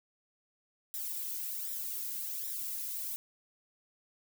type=noise with flanger; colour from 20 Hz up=violet; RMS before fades=-38 dBFS; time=0.94-3.16 s; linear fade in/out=0 ms; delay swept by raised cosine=0.54 to 2.04 ms; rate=1.3 Hz; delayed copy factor=+0.75; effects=none

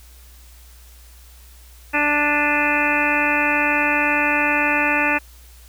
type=harmonic tone with a mistuned harmonic; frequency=293.7 Hz; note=D4; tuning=in tune; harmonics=1 / 2 / 3 / 4 / 5 / 6 / 7 / 8 / 9; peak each=-25 / -27 / -24 / -28 / -25 / -23 / -27 / -23 / -24 dBFS; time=1.93-5.19 s; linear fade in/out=20 ms; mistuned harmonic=8; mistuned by=+61 cents; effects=added 60 Hz sine -43 dBFS peak until 5.68 s + white hiss -50 dBFS RMS until 5.68 s

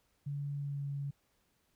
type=tone with pitch glide; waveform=sine; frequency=142.7 to 140.9 Hz; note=D3 to C#3; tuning=-49 to +29 cents; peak=-35 dBFS; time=0.26-1.11 s; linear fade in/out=10 ms; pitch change=-22 cents; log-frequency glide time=0.56-0.86 s; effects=pink hiss -75 dBFS RMS until 1.75 s

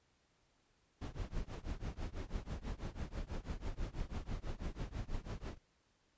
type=noise with tremolo; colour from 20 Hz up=brown; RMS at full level=-38 dBFS; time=1.01-5.58 s; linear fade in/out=10 ms; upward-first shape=triangle; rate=6.1 Hz; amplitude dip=100%; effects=pink hiss -75 dBFS RMS until 6.17 s + resampled to 16000 Hz

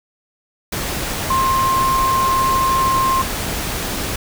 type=tone in noise; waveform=sine; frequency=1058 Hz; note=C6; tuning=19 cents sharp; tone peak=-14 dBFS; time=1.3-3.22 s; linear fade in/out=5 ms; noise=pink; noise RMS=-23 dBFS; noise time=0.72-4.16 s; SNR=+6 dB; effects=none

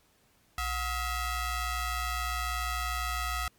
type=ring-modulated tone; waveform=sawtooth; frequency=667 Hz; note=E5; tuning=20 cents sharp; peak=-23 dBFS; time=0.58-3.48 s; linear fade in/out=2 ms; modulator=607 Hz; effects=pink hiss -66 dBFS RMS until 3.58 s + MP3 96 kbps

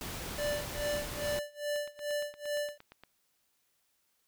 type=noise; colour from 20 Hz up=pink; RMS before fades=-40 dBFS; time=0.01-1.39 s; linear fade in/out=0 ms
type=tone with tremolo; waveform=square; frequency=587.3 Hz; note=D5; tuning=in tune; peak=-31 dBFS; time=0.38-2.78 s; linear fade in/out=5 ms; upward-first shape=sine; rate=2.4 Hz; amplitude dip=95%
type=click train; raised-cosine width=0.3 ms; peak=-34 dBFS; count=12; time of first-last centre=1.76-3.036 s; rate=8.62 Hz
effects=white hiss -75 dBFS RMS until 4.27 s

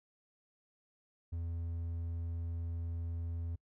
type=tone; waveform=triangle; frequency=84.1 Hz; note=E2; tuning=35 cents sharp; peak=-34 dBFS; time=1.32-3.56 s; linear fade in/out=10 ms; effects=noise-tail reverb RT60 0.1 s tail -26 dB re dry

